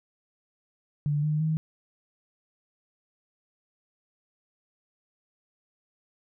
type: tone with pitch steps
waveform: sine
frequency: 146.83 / 152.1 / 157.55 Hz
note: D3 / D#3 / D#3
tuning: 0 / -39 / +22 cents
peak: -23 dBFS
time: 1.06-1.57 s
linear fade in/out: 0 ms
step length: 170 ms
effects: none